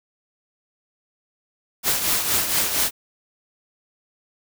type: noise with tremolo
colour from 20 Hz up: white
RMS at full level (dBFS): -19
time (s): 1.83-2.91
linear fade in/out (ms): 50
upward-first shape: triangle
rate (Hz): 4.3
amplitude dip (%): 60
effects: none